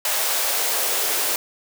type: noise with high-pass filter sweep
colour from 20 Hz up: white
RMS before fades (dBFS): -22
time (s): 0.05-1.36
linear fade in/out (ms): 2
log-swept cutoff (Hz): 650 to 400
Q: 1.7
effects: none